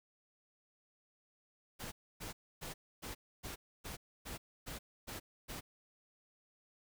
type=noise bursts; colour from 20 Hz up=pink; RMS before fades=-45 dBFS; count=10; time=1.79-5.61 s; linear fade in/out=20 ms; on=130 ms; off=280 ms; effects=none